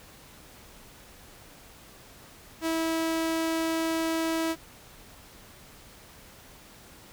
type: tone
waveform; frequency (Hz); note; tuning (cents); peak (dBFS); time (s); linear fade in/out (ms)
sawtooth; 325.4; E4; -22; -22; 2.61-4.56; 50
effects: pink hiss -51 dBFS RMS until 7.12 s